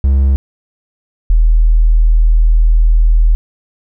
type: tone pair in turn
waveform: triangle / sine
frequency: 67.7 / 40.03 Hz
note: C#2 / D#1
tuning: -40 / +50 cents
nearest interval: major sixth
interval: 910 cents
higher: first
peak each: -5 dBFS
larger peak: neither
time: 0.04-0.36 / 1.3-3.35 s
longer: second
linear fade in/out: 0 ms
effects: none